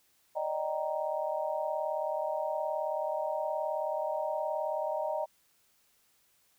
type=chord; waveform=sine; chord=Eb major seventh; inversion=third; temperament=just; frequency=583.4 / 622.3 / 777.8 / 933.4 Hz; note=D5 / Eb5 / G5 / Bb5; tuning=-12 / 0 / -14 / +2 cents; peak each=-37 / -33 / -38 / -37 dBFS; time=0.35-5.26 s; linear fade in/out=20 ms; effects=white hiss -69 dBFS RMS until 6.58 s